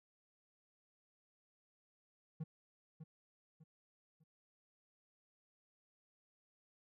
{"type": "tone with echo", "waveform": "triangle", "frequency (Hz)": 158, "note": "D#3", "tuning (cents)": 27, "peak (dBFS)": -37, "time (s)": [2.4, 2.44], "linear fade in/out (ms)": 10, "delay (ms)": 600, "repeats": 3, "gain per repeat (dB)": -9, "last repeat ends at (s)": 4.24, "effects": []}